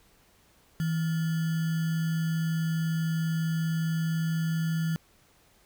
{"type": "tone with sample-and-hold", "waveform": "sine", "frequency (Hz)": 162.7, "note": "E3", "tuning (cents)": -22, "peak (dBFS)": -25, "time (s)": [0.8, 4.96], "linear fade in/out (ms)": 0, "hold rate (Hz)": 1575, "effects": ["pink hiss -62 dBFS RMS until 5.65 s"]}